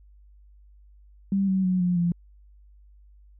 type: tone with pitch steps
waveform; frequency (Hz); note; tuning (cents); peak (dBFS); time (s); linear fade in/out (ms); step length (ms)
sine; 196 / 189.87 / 183.93 / 178.18 / 172.61; G3 / F#3 / F#3 / F3 / F3; 0 / +45 / -10 / +35 / -20; -20; 1.32-2.12; 2; 160
effects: added 50 Hz sine -50 dBFS peak until 3.39 s